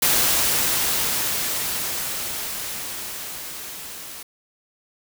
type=noise with level ramp; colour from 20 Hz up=white; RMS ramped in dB=-18 to -37 dBFS; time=0.02-4.23 s; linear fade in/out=5 ms; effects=none